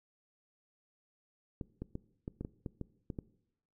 clicks, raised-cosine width 3 ms, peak -26 dBFS, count 10, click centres 1.612 / 1.82 / 1.954 / 2.279 / 2.41 / 2.449 / 2.662 / 2.813 / 3.102 / 3.188 s, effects noise-tail reverb RT60 0.8 s tail -20 dB re dry

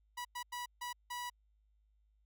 sawtooth tone bursts at uneven times, 976 Hz, B5, 21 cents flat, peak -36 dBFS, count 5, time 0.17-0.25 / 0.35-0.43 / 0.52-0.66 / 0.81-0.93 / 1.1-1.3 s, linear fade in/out 10 ms, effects added 52 Hz sine -69 dBFS peak until 2.25 s

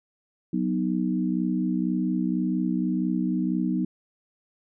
sine chord, B major, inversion second, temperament equal, 185 / 246.9 / 311.1 Hz, F#3 / B3 / D#4, 0 / 0 / 0 cents, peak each -26 / -27 / -28 dBFS, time 0.53-3.85 s, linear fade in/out 5 ms, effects none

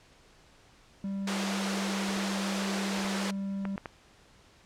triangle tone, 196.2 Hz, G3, 2 cents sharp, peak -29 dBFS, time 1.04-3.76 s, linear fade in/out 2 ms
pink high-pass noise, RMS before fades -34 dBFS, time 1.27-3.31 s, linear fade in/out 5 ms, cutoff 310 Hz, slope 96 dB/octave
clicks, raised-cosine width 0.5 ms, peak -21 dBFS, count 7, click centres 2.091 / 2.167 / 2.991 / 3.047 / 3.653 / 3.779 / 3.858 s
effects pink hiss -59 dBFS RMS until 4.65 s + low-pass 7000 Hz 12 dB/octave

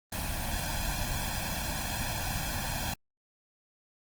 pink noise with comb filter, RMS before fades -33 dBFS, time 0.12-2.94 s, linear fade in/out 5 ms, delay 1.2 ms, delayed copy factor +0.9, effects Opus 24 kbps

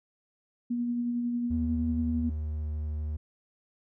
sine tone with tremolo, 240 Hz, B3, 49 cents flat, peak -26 dBFS, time 0.7-2.3 s, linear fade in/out 10 ms, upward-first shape sine, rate 11 Hz, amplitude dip 25%
triangle tone with pitch glide, 77.78 to 76 Hz, D#2 to D#2, 0 to -40 cents, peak -28 dBFS, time 1.5-3.17 s, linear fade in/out 10 ms, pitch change -40 cents, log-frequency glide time 1.89-2.72 s
effects none

